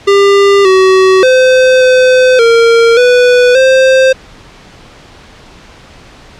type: tone with pitch steps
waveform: square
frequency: 399.1 / 377.5 / 514 / 510 / 462.2 / 493.9 / 525 Hz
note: G4 / F#4 / C5 / C5 / A#4 / B4 / C5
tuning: +31 / +35 / -31 / -44 / -15 / 0 / +6 cents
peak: -4 dBFS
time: 0.07-4.13 s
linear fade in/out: 10 ms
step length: 580 ms
effects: pink hiss -36 dBFS RMS until 6.39 s + low-pass 5000 Hz 12 dB/octave